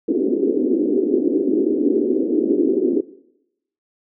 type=band-pass noise; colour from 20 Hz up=white; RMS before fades=-18 dBFS; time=0.08-3.01 s; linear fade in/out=10 ms; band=260 to 400 Hz; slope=48 dB/octave; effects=noise-tail reverb RT60 0.8 s tail -18 dB re dry